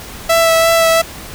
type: tone with vibrato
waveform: sawtooth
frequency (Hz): 659.3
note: E5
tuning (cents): 0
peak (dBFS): -5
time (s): 0.29-1.02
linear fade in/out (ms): 10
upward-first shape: sine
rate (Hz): 2.9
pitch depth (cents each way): 14
effects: pink hiss -31 dBFS RMS until 1.34 s